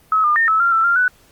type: tone with pitch steps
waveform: sine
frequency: 1285 / 1207 / 1823 / 1302 / 1384 / 1331 / 1390 / 1489 Hz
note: E6 / D6 / A#6 / E6 / F6 / E6 / F6 / F#6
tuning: -45 / +47 / -39 / -22 / -16 / +16 / -9 / +11 cents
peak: -12 dBFS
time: 0.12-1.08 s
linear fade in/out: 2 ms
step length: 120 ms
effects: pink hiss -52 dBFS RMS until 1.31 s + Opus 32 kbps